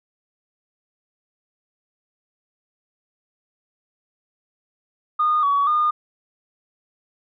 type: tone with pitch steps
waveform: sine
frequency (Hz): 1225 / 1130 / 1218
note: D#6 / C#6 / D#6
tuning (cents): -27 / +33 / -37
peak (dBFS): -15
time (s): 5.19-5.91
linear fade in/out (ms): 10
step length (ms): 240
effects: tanh soft clip ceiling -11 dBFS